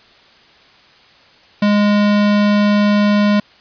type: tone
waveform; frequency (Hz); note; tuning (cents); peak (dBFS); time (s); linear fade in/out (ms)
square; 206.5; G#3; -10; -11; 1.62-3.4; 5
effects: white hiss -47 dBFS RMS until 3.6 s + resampled to 11025 Hz